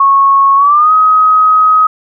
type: tone with pitch glide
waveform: sine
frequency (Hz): 1100 to 1263.6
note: C#6 to D#6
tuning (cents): -14 to +26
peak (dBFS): -4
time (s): 0-1.87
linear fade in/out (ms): 5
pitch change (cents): +240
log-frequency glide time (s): 0.56-0.92
effects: none